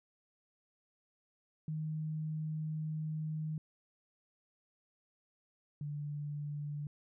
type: tone pair in turn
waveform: sine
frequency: 155.56 / 146.83 Hz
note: D#3 / D3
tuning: 0 / 0 cents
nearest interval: minor second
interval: 100 cents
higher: first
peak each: -35 / -37 dBFS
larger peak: first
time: 1.68-3.58 / 5.81-6.87 s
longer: first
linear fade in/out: 2 ms
effects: none